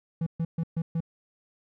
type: tone bursts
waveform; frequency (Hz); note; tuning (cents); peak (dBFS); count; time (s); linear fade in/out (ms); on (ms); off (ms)
triangle; 164.81; E3; 0; -23; 5; 0.21-1.005; 5; 55; 130
effects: none